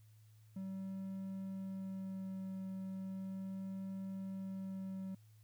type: tone with vibrato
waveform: triangle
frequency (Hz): 191.1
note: G3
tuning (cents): -44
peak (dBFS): -39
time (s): 0.56-5.15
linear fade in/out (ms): 5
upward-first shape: sine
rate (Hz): 0.36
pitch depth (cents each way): 9
effects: added 108 Hz sine -60 dBFS peak until 5.43 s + white hiss -75 dBFS RMS until 5.43 s